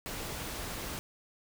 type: noise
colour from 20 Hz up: pink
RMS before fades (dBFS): -39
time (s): 0.06-0.99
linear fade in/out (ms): 0
effects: none